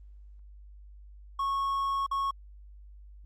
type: tone with dropouts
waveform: triangle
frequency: 1100 Hz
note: C#6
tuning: 14 cents flat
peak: -25 dBFS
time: 1.39-2.31 s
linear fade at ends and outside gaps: 5 ms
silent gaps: 2.065-2.112 s
effects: added 50 Hz sine -47 dBFS peak until 3.25 s + Opus 24 kbps